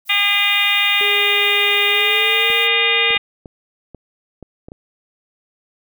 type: noise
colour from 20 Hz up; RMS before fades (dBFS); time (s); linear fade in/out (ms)
violet; -35; 0.05-2.69; 50
type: harmonic tone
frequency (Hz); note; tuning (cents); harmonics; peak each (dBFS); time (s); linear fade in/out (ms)
405.8; G#4; -40; 2 / 3 / 4 / 5 / 6 / 7 / 8 / 9; -29 / -27 / -30 / -19 / -18 / -20 / -26 / -21; 0.09-3.18; 10
type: tone with pitch glide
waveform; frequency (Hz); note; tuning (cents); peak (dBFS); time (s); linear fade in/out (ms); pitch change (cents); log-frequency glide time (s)
sine; 411.8 to 459.6; G#4 to A#4; -15 to -25; -24; 1.01-3.15; 0; +190; 1.88-2.52
type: clicks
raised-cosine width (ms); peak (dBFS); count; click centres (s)
2; -22; 8; 2.502 / 3.106 / 3.167 / 3.458 / 3.947 / 4.427 / 4.685 / 4.719
effects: none